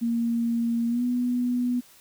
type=tone with pitch glide; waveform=sine; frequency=233.1 to 245.8 Hz; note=A#3 to B3; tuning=0 to -8 cents; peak=-22 dBFS; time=0.01-1.81 s; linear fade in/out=20 ms; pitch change=+92 cents; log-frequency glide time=0.88-1.03 s; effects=white hiss -54 dBFS RMS until 2 s